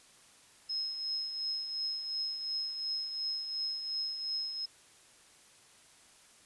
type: tone with tremolo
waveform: sine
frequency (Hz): 5150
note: E8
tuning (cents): -41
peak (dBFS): -31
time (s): 0.69-4.66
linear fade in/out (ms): 10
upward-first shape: triangle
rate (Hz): 2.8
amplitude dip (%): 55
effects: white hiss -60 dBFS RMS until 6.45 s + resampled to 24000 Hz